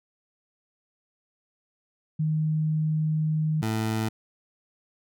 sine / 20% pulse tone pair in turn, 155.56 / 110.35 Hz, D#3 / A2, 0 / +5 cents, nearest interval tritone, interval 595 cents, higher first, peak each -22 / -20 dBFS, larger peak second, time 2.19-3.62 / 3.62-4.09 s, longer first, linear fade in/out 10 ms, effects none

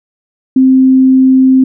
sine tone, 261.6 Hz, C4, in tune, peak -3 dBFS, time 0.56-1.64 s, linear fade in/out 5 ms, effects none

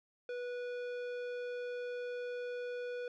sine tone with tanh clipping, 490 Hz, B4, 14 cents flat, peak -40 dBFS, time 0.29-3.08 s, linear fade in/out 2 ms, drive 14 dB, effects none

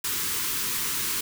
white band-stop noise, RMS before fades -28 dBFS, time 0.04-1.21 s, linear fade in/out 5 ms, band 470 to 910 Hz, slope 96 dB/octave, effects none

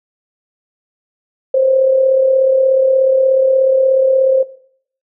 sine tone with amplitude modulation, 528 Hz, C5, 16 cents sharp, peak -7 dBFS, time 1.54-4.43 s, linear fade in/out 5 ms, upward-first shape sine, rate 36.7 Hz, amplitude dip 50%, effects noise-tail reverb RT60 0.6 s tail -17 dB re dry

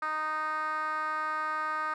10% pulse tone with band-pass filter, 309.6 Hz, D#4, 9 cents flat, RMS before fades -32 dBFS, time 0.02-1.94 s, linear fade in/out 5 ms, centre 1300 Hz, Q 3.6, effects none

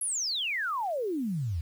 sine exponential sweep, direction down, 11380 to 74.6 Hz, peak -28 dBFS, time 0.01-1.61 s, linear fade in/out 5 ms, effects 9-bit

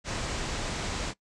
pink low-pass noise, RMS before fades -33 dBFS, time 0.04-1.14 s, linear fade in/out 50 ms, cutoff 8200 Hz, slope 48 dB/octave, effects noise-tail reverb RT60 0.1 s tail -21 dB re dry

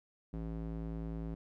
square tone with band-pass filter, 55 Hz, A1, in tune, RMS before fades -40 dBFS, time 0.33-1.35 s, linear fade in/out 10 ms, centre 210 Hz, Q 0.94, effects none

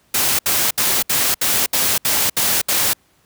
white noise bursts, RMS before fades -17 dBFS, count 9, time 0.14-2.934 s, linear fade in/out 5 ms, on 250 ms, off 68 ms, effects pink hiss -58 dBFS RMS until 3.25 s + high-pass 60 Hz 12 dB/octave

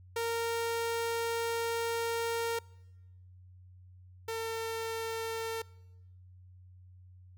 sawtooth tone pair in turn, 462.1 / 451.8 Hz, A#4 / A4, -15 / +46 cents, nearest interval unison, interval 39 cents, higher first, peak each -27 / -30 dBFS, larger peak first, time 0.16-2.59 / 4.28-5.62 s, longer first, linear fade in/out 5 ms, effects noise-tail reverb RT60 1.0 s tail -24 dB re dry + added 91 Hz sine -52 dBFS peak until 7.37 s

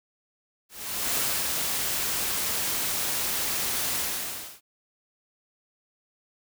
white noise with ADSR envelope, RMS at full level -26 dBFS, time 0.69-4.61 s, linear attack 470 ms, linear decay 290 ms, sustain -2 dB, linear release 620 ms, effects none

